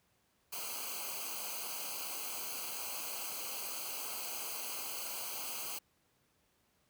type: noise with comb filter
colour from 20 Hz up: white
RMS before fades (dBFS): -41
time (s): 0.52-5.79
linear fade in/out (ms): 10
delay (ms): 0.55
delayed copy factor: -1
effects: pink hiss -74 dBFS RMS until 6.89 s + high-pass 60 Hz 12 dB/octave